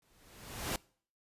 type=noise with exponential growth; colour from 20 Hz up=pink; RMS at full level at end=-33 dBFS; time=0.02-0.76 s; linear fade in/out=2 ms; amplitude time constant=160 ms; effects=noise-tail reverb RT60 0.5 s tail -24 dB re dry + resampled to 32000 Hz